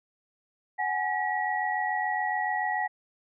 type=tone cluster; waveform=sine; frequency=748 / 835 / 1923 Hz; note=F#5 / G#5 / B6; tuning=+19 / +9 / -47 cents; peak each=-31 / -30 / -30 dBFS; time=0.78-2.88 s; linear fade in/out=20 ms; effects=none